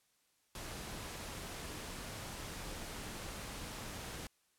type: noise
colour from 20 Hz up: pink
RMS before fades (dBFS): -45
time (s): 0.55-4.27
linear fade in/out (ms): 2
effects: white hiss -75 dBFS RMS until 4.58 s + low-pass 12000 Hz 12 dB/octave